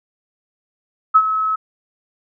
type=tone with ADSR envelope; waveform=sine; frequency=1290 Hz; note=E6; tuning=38 cents flat; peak=-5 dBFS; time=1.14-1.56 s; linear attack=19 ms; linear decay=57 ms; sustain=-11 dB; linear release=11 ms; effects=none